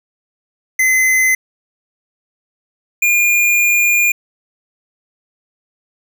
square tone pair in turn, 2045 / 2418 Hz, C7 / D7, -40 / +50 cents, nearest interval minor third, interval 290 cents, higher second, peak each -11 dBFS, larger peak neither, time 0.79-1.35 / 3.02-4.12 s, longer second, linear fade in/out 5 ms, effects none

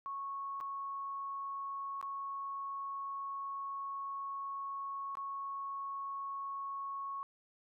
sine tone with dropouts, 1103 Hz, C#6, 9 cents flat, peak -38 dBFS, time 0.06-7.23 s, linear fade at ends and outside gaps 0 ms, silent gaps 0.603-0.61 / 2.013-2.027 / 5.153-5.171 s, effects none

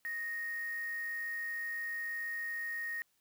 sine tone with quantisation, 1863 Hz, A#6, 2 cents flat, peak -36 dBFS, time 0.05-3.02 s, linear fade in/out 0 ms, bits 8, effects white hiss -75 dBFS RMS until 3.2 s

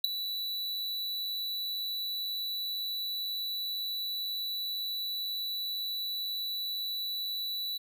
square tone with ADSR envelope, 3951 Hz, B7, in tune, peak -19 dBFS, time 0.04-7.78 s, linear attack 5 ms, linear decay 7 ms, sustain -14 dB, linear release 12 ms, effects none

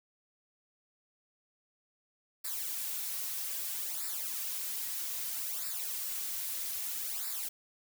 blue noise with flanger, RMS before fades -37 dBFS, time 2.44-7.49 s, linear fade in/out 10 ms, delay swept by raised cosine 0.32 to 5.02 ms, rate 0.62 Hz, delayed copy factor -0.8, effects none

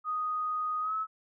sine tone with pitch glide, 1244.5 to 1294.4 Hz, D#6 to E6, 0 to -32 cents, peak -29 dBFS, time 0.04-1.07 s, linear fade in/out 50 ms, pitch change +68 cents, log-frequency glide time 0.81-0.94 s, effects none

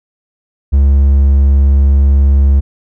triangle tone, 69.2 Hz, C#2, 2 cents flat, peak -3 dBFS, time 0.72-2.61 s, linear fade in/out 20 ms, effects none

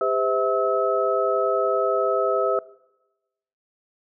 sine tone cluster, 401 / 512 / 649 / 1291 Hz, G4 / C5 / E5 / E6, +39 / -38 / -27 / -37 cents, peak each -25 dBFS, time 0.01-2.59 s, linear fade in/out 2 ms, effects noise-tail reverb RT60 1.0 s tail -21 dB re dry

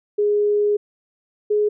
sine tone pair in turn, 414.5 / 419.1 Hz, G#4 / G#4, -3 / +16 cents, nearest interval unison, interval 19 cents, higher second, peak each -15 dBFS, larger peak neither, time 0.18-0.77 / 1.5-1.69 s, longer first, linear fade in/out 10 ms, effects none

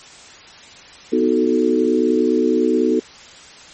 sine chord, B dominant seventh, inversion none, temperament equal, 246.9 / 311.1 / 370 / 440 Hz, B3 / D#4 / F#4 / A4, 0 / 0 / 0 / 0 cents, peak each -19 dBFS, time 1.12-3 s, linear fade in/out 10 ms, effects white hiss -41 dBFS RMS until 3.73 s + MP3 32 kbps

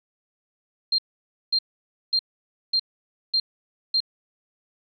sine tone bursts, 4186 Hz, C8, in tune, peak -18 dBFS, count 6, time 0.92-4.004 s, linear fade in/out 5 ms, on 64 ms, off 540 ms, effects none

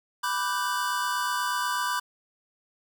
square chord, G major seventh, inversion first, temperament equal with one note detuned, 987.8 / 1174.7 / 1499.8 / 1568 Hz, B5 / D6 / F#6 / G6, 0 / 0 / +23 / 0 cents, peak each -30 / -32 / -35 / -34 dBFS, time 0.23-2 s, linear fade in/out 10 ms, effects none

